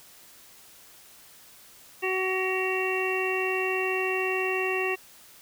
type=harmonic tone with a mistuned harmonic; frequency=375.5 Hz; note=F#4; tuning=26 cents sharp; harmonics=1 / 2 / 3 / 5 / 6 / 7; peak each=-28 / -35 / -36 / -33 / -37 / -30 dBFS; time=2.02-4.96 s; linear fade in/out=20 ms; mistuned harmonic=7; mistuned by=+66 cents; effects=white hiss -52 dBFS RMS until 5.41 s